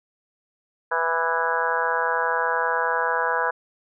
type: harmonic tone with a mistuned harmonic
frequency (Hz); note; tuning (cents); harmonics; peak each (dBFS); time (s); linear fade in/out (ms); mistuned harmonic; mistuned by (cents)
164.81; E3; 0; 3 / 4 / 5 / 6 / 7 / 8 / 9 / 10; -28 / -31 / -31 / -25 / -33 / -32 / -28 / -28; 0.91-3.51; 10; 7; +43
effects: none